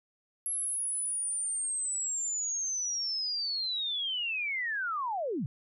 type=linear sweep; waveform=sine; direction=down; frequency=11190 to 110 Hz; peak=-30 dBFS; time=0.46-5.46 s; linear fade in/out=0 ms; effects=none